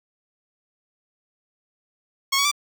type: tone with pitch steps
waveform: 10% pulse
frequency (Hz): 1094 / 1124 / 1170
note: C#6 / C#6 / D6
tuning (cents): -23 / +24 / -7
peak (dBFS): -10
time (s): 2.32-2.515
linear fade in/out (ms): 10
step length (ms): 65
effects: none